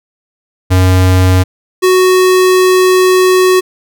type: tone pair in turn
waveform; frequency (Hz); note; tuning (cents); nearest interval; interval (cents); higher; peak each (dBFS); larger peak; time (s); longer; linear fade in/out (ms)
square; 92.5 / 370; F#2 / F#4; 0 / 0; 2 octaves; 2400; second; -6; neither; 0.7-1.44 / 1.82-3.61; second; 20
effects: none